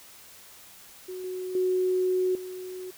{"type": "tone with level steps", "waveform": "sine", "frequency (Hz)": 368.9, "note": "F#4", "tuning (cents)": -5, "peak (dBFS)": [-34, -31, -22, -35], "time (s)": [1.08, 2.91], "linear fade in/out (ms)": 10, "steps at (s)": [1.24, 1.55, 2.35], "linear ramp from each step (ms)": 2, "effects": ["white hiss -50 dBFS RMS until 2.97 s"]}